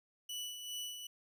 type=tone with tremolo; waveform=sawtooth; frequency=2960 Hz; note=F#7; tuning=in tune; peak=-36 dBFS; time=0.29-1.07 s; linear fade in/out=5 ms; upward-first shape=sine; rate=2.5 Hz; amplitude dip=50%; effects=none